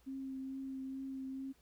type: tone with vibrato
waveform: sine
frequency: 266.5 Hz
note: C4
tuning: 32 cents sharp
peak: -40 dBFS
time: 0.06-1.53 s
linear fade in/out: 20 ms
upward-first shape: triangle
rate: 2.3 Hz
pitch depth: 16 cents each way
effects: added 60 Hz sine -70 dBFS peak until 1.61 s + pink hiss -71 dBFS RMS until 1.61 s